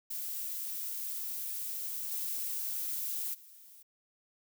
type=noise with level steps; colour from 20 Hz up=violet; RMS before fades=-38 / -36 / -55 dBFS; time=0.1-3.83 s; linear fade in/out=10 ms; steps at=2.1 / 3.33 s; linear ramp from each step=20 ms; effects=none